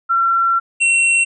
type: tone pair in turn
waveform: sine / square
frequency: 1359 / 2724 Hz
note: F6 / F7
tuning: -48 / -44 cents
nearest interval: octave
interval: 1204 cents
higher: second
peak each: -12 dBFS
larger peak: neither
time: 0.09-0.6 / 0.8-1.25 s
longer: first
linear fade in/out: 20 ms
effects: resampled to 22050 Hz